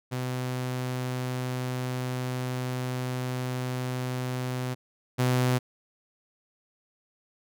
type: tone pair in turn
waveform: sawtooth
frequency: 126.8 / 126.22 Hz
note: B2 / B2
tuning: +46 / +38 cents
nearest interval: unison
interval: 8 cents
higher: first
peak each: -25 / -18 dBFS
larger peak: second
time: 0.11-4.75 / 5.18-5.59 s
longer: first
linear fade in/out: 20 ms
effects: none